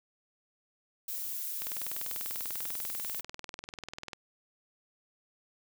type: noise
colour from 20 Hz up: violet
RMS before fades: -37 dBFS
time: 1.08-3.21 s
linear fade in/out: 5 ms
type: click train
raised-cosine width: 0.2 ms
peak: -23 dBFS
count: 52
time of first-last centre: 1.62-4.132 s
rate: 20.3 Hz
effects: none